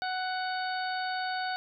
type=harmonic tone; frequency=743 Hz; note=F#5; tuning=7 cents sharp; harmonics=1 / 2 / 3 / 4 / 5 / 6; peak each=-32 / -35 / -46 / -47 / -44 / -41 dBFS; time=0.02-1.56 s; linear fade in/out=0 ms; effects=none